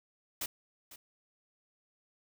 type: noise with echo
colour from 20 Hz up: white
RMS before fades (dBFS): -36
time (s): 0.41-0.46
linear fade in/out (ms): 5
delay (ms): 500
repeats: 1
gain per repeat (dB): -15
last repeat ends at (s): 0.96
effects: none